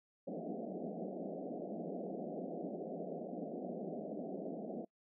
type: band-pass noise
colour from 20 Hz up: pink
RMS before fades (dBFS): -43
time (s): 0.27-4.85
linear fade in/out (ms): 5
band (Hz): 170 to 730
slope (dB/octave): 96
effects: noise-tail reverb RT60 0.1 s tail -24 dB re dry